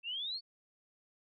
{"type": "exponential sweep", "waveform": "sine", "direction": "up", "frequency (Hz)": [2637, 4519], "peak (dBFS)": -36, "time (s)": [0.03, 0.41], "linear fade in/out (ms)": 50, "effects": []}